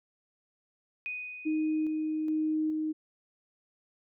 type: tone with exponential decay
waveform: sine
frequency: 2489 Hz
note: D#7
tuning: in tune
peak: -32 dBFS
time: 1.06-2.54 s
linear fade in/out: 0 ms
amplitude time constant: 320 ms
type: tone with tremolo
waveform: sine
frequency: 311.1 Hz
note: D#4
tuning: in tune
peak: -26 dBFS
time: 1.45-2.93 s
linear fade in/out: 20 ms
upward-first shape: square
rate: 1.2 Hz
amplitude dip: 25%
effects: none